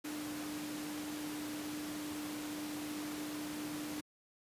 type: tone in noise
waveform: sine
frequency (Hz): 300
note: D4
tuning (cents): +37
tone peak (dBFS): -40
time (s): 0.04-4.01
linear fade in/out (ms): 10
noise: pink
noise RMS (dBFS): -45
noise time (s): 0.04-4.01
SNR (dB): +2
effects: high-pass 150 Hz 12 dB/octave + resampled to 32000 Hz